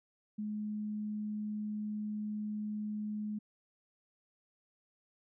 sine tone, 211.2 Hz, G#3, 29 cents sharp, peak -35 dBFS, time 0.38-3.39 s, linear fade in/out 10 ms, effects none

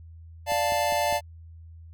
square chord, D minor, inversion none, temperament equal, 587.3 / 698.5 / 880 Hz, D5 / F5 / A5, 0 / 0 / 0 cents, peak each -28 dBFS, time 0.46-1.21 s, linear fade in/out 50 ms
click train, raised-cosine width 3 ms, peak -28 dBFS, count 4, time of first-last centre 0.52-1.126 s, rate 4.95 Hz
effects added 82 Hz sine -43 dBFS peak until 1.93 s

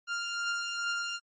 sawtooth beating tone pair, 1396.9 / 1399.3 Hz, F6 / F6, 0 / +3 cents, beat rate 2.4 Hz, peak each -28 / -35 dBFS, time 0.07-1.2 s, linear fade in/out 50 ms, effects MP3 32 kbps

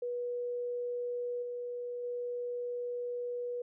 sine tone with level steps, 486.4 Hz, B4, 26 cents flat, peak -33 / -36 / -34 dBFS, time 0.02-3.62 s, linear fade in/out 5 ms, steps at 1.42 / 2.03 s, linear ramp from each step 10 ms, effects none

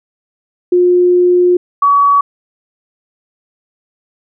sine tone pair in turn, 357 / 1133.4 Hz, F4 / C#6, +38 / +38 cents, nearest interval octave + minor sixth, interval 2000 cents, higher second, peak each -6 dBFS, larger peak neither, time 0.72-1.57 / 1.82-2.21 s, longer first, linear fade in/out 5 ms, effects none

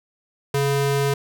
square ring-modulated tone, 280 Hz, C#4, 18 cents sharp, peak -16 dBFS, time 0.54-1.14 s, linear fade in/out 5 ms, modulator 144 Hz, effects none

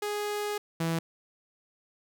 sawtooth tone pair in turn, 415.3 / 164.81 Hz, G#4 / E3, 0 / 0 cents, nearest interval octave + major third, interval 1600 cents, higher first, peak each -26 / -23 dBFS, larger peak second, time 0.02-0.58 / 0.8-0.99 s, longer first, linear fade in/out 5 ms, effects none

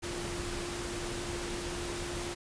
sine tone in noise, 349.2 Hz, F4, in tune, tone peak -39 dBFS, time 0.02-2.35 s, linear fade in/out 20 ms, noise pink, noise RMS -38 dBFS, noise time 0.02-2.35 s, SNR -4 dB, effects resampled to 22050 Hz

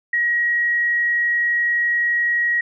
sine tone with frequency modulation, 1900 Hz, A#6, 33 cents sharp, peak -16 dBFS, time 0.13-2.61 s, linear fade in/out 5 ms, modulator 31.7 Hz, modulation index 0.21, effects none

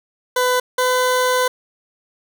20% pulse tone pair in turn, 501 / 504.8 Hz, B4 / B4, +25 / +38 cents, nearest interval unison, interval 13 cents, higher second, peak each -10 dBFS, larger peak neither, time 0.36-0.6 / 0.78-1.48 s, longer second, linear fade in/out 5 ms, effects none

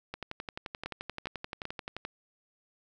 two click trains, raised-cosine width 0.3 ms, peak -20 / -21 dBFS, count 4 / 22, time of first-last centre 0.86-2.05 / 0.14-1.966 s, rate 2.52 / 11.5 Hz, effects none

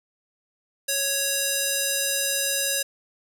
square tone with band-pass filter, 554.4 Hz, C#5, in tune, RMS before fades -25 dBFS, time 0.88-2.83 s, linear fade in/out 10 ms, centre 9400 Hz, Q 0.79, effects none

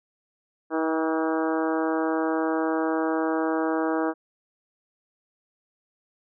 harmonic tone with a mistuned harmonic, 160 Hz, D#3, 49 cents sharp, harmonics 2 / 3 / 4 / 5 / 6 / 7 / 8 / 9 / 10, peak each -25 / -29 / -31 / -33 / -35 / -36 / -37 / -38 / -39 dBFS, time 0.7-4.14 s, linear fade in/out 50 ms, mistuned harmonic 7, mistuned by +25 cents, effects none

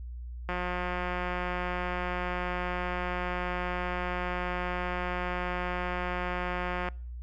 click train, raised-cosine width 0.5 ms, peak -18 dBFS, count 1146, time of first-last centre 0.49-6.887 s, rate 179 Hz, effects noise-tail reverb RT60 0.5 s tail -26 dB re dry + added 60 Hz sine -37 dBFS peak until 7.22 s

